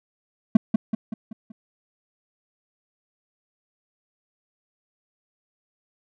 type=tone with echo; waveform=triangle; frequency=220 Hz; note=A3; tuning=in tune; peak=-6 dBFS; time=0.55-0.57 s; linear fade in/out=5 ms; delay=190 ms; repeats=5; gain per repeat=-6 dB; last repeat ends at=1.52 s; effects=none